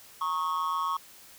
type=tone with amplitude modulation; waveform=triangle; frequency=1100 Hz; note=C#6; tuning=14 cents flat; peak=-21 dBFS; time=0.21-0.97 s; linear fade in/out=5 ms; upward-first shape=sine; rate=167 Hz; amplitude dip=90%; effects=white hiss -52 dBFS RMS until 1.38 s